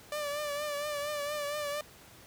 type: tone with vibrato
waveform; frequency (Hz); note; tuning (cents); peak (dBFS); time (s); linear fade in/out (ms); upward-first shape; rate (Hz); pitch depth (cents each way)
sawtooth; 587; D5; -1; -29; 0.12-1.81; 2; triangle; 4.3; 53
effects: pink hiss -54 dBFS RMS until 2.26 s + high-pass 60 Hz 12 dB/octave